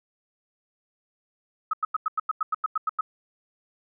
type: tone bursts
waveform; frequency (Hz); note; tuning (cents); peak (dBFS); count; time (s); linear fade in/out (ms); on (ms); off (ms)
sine; 1274; D#6; +41; -21; 12; 1.71-3.01; 5; 24; 92
effects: none